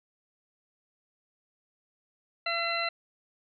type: harmonic tone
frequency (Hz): 677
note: E5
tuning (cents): +46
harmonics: 1 / 2 / 3 / 4 / 6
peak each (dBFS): -34 / -34 / -34 / -34 / -34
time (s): 2.46-2.89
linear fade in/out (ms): 5
effects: none